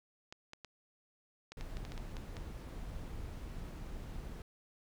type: clicks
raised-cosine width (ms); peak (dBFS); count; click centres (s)
0.2; -30; 11; 0.325 / 0.534 / 0.647 / 1.52 / 1.61 / 1.77 / 1.851 / 1.92 / 1.978 / 2.168 / 2.368
type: noise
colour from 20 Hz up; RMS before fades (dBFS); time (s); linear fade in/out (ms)
brown; -44; 1.57-4.42; 2
effects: none